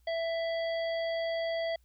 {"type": "harmonic tone", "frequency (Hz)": 662, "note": "E5", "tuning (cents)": 7, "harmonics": [1, 3, 5, 7], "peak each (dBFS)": [-30, -40, -44, -47], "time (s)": [0.07, 1.76], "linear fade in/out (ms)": 5, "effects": ["added 60 Hz sine -62 dBFS peak until 1.84 s", "white hiss -75 dBFS RMS until 1.84 s"]}